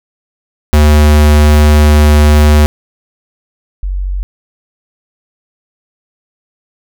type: tone pair in turn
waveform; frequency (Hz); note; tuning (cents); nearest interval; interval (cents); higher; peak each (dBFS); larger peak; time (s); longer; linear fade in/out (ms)
square / sine; 74.9 / 46.77; D2 / F#1; +35 / +19; minor sixth; 816; first; -4 / -13; first; 0.73-2.66 / 3.83-4.23; first; 0
effects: none